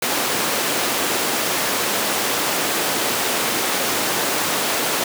pink high-pass noise, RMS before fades -21 dBFS, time 0.02-5.04 s, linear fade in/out 5 ms, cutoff 310 Hz, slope 12 dB/octave, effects none

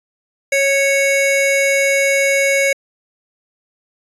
square tone pair together, 551.4 / 2217 Hz, C#5 / C#7, -9 / 0 cents, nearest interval 2 octaves, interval 2409 cents, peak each -16 dBFS, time 0.52-2.73 s, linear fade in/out 5 ms, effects resampled to 24000 Hz

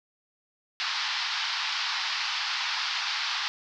white band-pass noise, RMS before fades -30 dBFS, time 0.8-3.48 s, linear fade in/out 0 ms, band 840 to 5100 Hz, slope 48 dB/octave, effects none

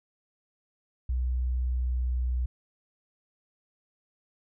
sine tone with pitch glide, 62.4 to 62 Hz, B1 to B1, +19 to +7 cents, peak -25 dBFS, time 1.09-2.46 s, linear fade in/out 5 ms, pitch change -12 cents, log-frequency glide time 1.55-2.2 s, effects none

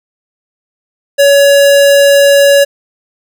square tone, 563 Hz, C#5, 27 cents sharp, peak -4 dBFS, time 1.18-2.65 s, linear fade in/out 20 ms, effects none

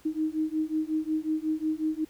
sine beating tone pair, 310 / 315.5 Hz, D#4 / D#4, -6 / +24 cents, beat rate 5.5 Hz, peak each -29 dBFS, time 0.05-2.05 s, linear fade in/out 10 ms, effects pink hiss -58 dBFS RMS until 2.09 s

